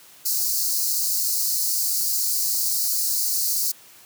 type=high-pass noise; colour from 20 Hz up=white; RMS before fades=-23 dBFS; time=0.25-3.72 s; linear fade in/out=10 ms; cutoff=4200 Hz; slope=96 dB/octave; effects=white hiss -49 dBFS RMS until 4.05 s + high-pass 100 Hz 12 dB/octave